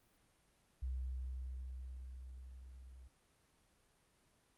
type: tone with level ramp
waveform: sine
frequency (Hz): 63.9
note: C2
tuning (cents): -40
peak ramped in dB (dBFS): -37 to -54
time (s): 0.82-3.08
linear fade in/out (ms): 10
effects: pink hiss -73 dBFS RMS until 4.57 s + Opus 32 kbps